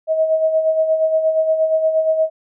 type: tone with tremolo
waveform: sine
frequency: 636 Hz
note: D#5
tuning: 38 cents sharp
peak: -11 dBFS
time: 0.07-2.3 s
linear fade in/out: 50 ms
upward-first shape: sine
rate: 8.5 Hz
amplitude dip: 55%
effects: none